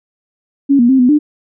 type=tone with pitch steps; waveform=sine; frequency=278.5 / 238.8 / 264.6 / 248.6 / 297.9 Hz; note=C#4 / A#3 / C4 / B3 / D4; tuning=+8 / +42 / +20 / +12 / +25 cents; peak=-6 dBFS; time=0.69-1.19 s; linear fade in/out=20 ms; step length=100 ms; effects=none